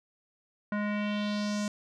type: tone with low-pass filter sweep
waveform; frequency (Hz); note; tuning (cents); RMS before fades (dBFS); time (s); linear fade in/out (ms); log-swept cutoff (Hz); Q
square; 207.7; G#3; 0; -31; 0.72-1.68; 2; 1600 to 7400; 2.5
effects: none